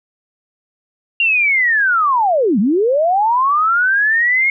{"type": "linear two-way sweep", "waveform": "sine", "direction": "down then up", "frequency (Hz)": [2794, 181.8, 2176], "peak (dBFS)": -11, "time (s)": [1.2, 4.5], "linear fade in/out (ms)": 2, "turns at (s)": 2.59, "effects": []}